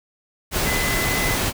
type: tone in noise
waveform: sine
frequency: 2021 Hz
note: B6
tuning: 39 cents sharp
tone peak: -25 dBFS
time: 0.64-1.38 s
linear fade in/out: 50 ms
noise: pink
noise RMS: -22 dBFS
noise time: 0.51-1.53 s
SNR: -6 dB
effects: none